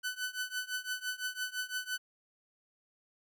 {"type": "tone with tremolo", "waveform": "sawtooth", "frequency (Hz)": 1502, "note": "F#6", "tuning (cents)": 26, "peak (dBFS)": -28, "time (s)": [0.03, 1.98], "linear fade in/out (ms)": 20, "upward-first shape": "triangle", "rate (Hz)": 5.9, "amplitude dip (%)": 95, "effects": []}